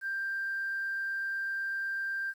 sine tone, 1582 Hz, G6, 15 cents sharp, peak -30 dBFS, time 0.01-2.34 s, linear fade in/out 50 ms, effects tanh soft clip ceiling -27 dBFS + 10-bit

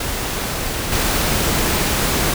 pink noise with level steps, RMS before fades -23 / -18 dBFS, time 0-2.34 s, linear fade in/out 5 ms, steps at 0.92 s, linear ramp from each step 2 ms, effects none

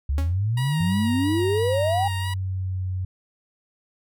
sine exponential sweep, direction up, 66.6 to 819 Hz, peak -20 dBFS, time 0.09-2.08 s, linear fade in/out 5 ms
sawtooth tone with exponential decay, 276.1 Hz, C#4, 7 cents flat, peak -24 dBFS, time 0.18-0.38 s, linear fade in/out 1 ms, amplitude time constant 43 ms
15% pulse tone with vibrato, 950 Hz, A#5, 33 cents sharp, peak -24 dBFS, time 0.57-2.34 s, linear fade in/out 5 ms, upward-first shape sine, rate 3 Hz, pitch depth 35 cents each way
sine tone with pitch glide, 98 to 92.66 Hz, G2 to F#2, 0 to +3 cents, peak -24 dBFS, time 0.8-3.05 s, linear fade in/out 5 ms, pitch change -97 cents, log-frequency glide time 1.48-2.87 s
effects none

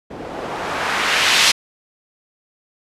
blue noise with low-pass filter sweep, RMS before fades -19 dBFS, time 0.1-1.52 s, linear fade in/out 10 ms, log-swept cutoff 360 to 4000 Hz, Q 0.95, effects resampled to 32000 Hz

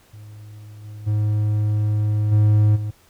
triangle tone with level steps, 105.7 Hz, G#2, 31 cents sharp, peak -35 / -31 / -15 / -10 / -21 dBFS, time 0.13-2.91 s, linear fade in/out 10 ms, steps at 0.83 / 1.06 / 2.31 / 2.75 s, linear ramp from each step 20 ms, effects pink hiss -55 dBFS RMS until 3.09 s

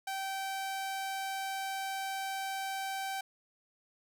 sawtooth tone, 775 Hz, G5, 20 cents flat, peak -31 dBFS, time 0.07-3.21 s, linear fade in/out 5 ms, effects none

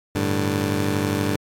15% pulse chord, G suspended second, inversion none, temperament just, 98 / 110.25 / 147 Hz, G2 / A2 / D3, 0 / +4 / +2 cents, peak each -17 / -22 / -21 dBFS, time 0.15-1.36 s, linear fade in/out 5 ms, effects AAC 64 kbps

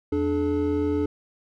triangle tone cluster, 85.9 / 294.2 / 429.2 Hz, F2 / D4 / A4, -28 / +3 / -43 cents, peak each -28 / -22 / -24 dBFS, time 0.12-1.06 s, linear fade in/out 5 ms, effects none

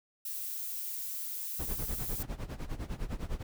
violet noise, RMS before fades -38 dBFS, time 0.25-2.23 s, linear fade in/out 5 ms
brown noise with tremolo, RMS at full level -34 dBFS, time 1.59-3.43 s, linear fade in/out 5 ms, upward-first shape sine, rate 9.9 Hz, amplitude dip 85%
effects none

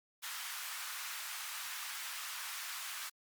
pink high-pass noise, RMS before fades -43 dBFS, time 0.22-3.1 s, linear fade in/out 20 ms, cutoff 1100 Hz, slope 24 dB/octave, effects Opus 48 kbps

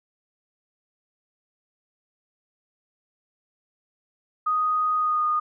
sine tone with pitch glide, 1245 to 1227.9 Hz, D#6 to D#6, +1 to -23 cents, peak -20 dBFS, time 4.46-5.4 s, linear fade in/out 10 ms, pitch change -24 cents, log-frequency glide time 4.97-5.25 s, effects none

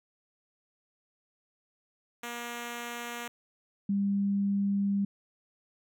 5% pulse / sine tone pair in turn, 238.1 / 199.51 Hz, A#3 / G3, +37 / +31 cents, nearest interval minor third, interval 306 cents, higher first, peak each -25 / -25 dBFS, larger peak neither, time 2.23-3.28 / 3.89-5.05 s, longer second, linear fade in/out 5 ms, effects none

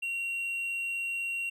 triangle tone, 2748 Hz, F7, 29 cents flat, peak -29 dBFS, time 0.02-1.5 s, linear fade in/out 10 ms, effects none

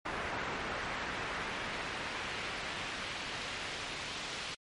brown noise with band-pass filter sweep, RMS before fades -39 dBFS, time 0.05-4.55 s, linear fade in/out 10 ms, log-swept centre 1600 to 3600 Hz, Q 1, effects MP3 48 kbps

